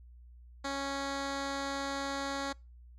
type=tone with low-pass filter; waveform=10% pulse; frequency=276.4 Hz; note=C#4; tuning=5 cents flat; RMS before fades=-36 dBFS; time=0.64-2.53 s; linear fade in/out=10 ms; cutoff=6000 Hz; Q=1.3; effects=noise-tail reverb RT60 0.3 s tail -26 dB re dry + added 60 Hz sine -51 dBFS peak until 2.98 s